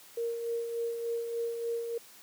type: tone with tremolo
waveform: sine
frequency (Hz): 465.9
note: A#4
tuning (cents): -1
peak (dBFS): -29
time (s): 0.17-1.98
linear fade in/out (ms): 5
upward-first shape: sine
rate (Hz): 3.4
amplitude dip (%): 45
effects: white hiss -54 dBFS RMS until 2.22 s + high-pass 150 Hz 12 dB/octave